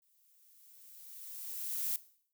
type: noise with exponential growth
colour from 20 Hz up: violet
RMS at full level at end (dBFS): -33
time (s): 0.02-1.96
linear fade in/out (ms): 1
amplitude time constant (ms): 420
effects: noise-tail reverb RT60 0.6 s tail -18 dB re dry